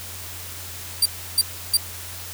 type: tone bursts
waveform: 20% pulse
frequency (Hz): 4699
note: D8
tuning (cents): 0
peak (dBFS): -8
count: 3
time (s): 1.02-1.771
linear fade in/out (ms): 5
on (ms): 37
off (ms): 320
effects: added 89 Hz sine -40 dBFS peak until 2.33 s + white hiss -36 dBFS RMS until 2.33 s

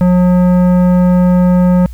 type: tone with tanh clipping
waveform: triangle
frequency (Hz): 180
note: F#3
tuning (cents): -47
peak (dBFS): -8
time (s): 0.01-1.86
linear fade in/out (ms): 0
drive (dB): 17
effects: added 60 Hz sine -24 dBFS peak until 1.93 s + white hiss -48 dBFS RMS until 1.93 s

